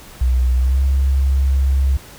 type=tone with pitch glide; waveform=sine; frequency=62.6 to 67.48 Hz; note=B1 to C#2; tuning=+24 to -46 cents; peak=-12 dBFS; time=0.21-1.97 s; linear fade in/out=5 ms; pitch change=+130 cents; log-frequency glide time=0.56-0.82 s; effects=pink hiss -40 dBFS RMS until 2.18 s